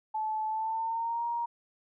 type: tone with pitch glide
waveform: sine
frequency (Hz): 868 to 941.1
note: A5 to A#5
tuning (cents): -24 to +16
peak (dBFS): -29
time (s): 0.14-1.46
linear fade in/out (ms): 10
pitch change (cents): +140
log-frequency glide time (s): 0.47-1.25
effects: none